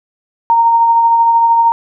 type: tone with tremolo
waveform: sine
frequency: 925 Hz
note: A#5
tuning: 14 cents flat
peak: -5 dBFS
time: 0.5-1.72 s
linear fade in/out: 0 ms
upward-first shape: triangle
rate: 13 Hz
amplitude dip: 35%
effects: none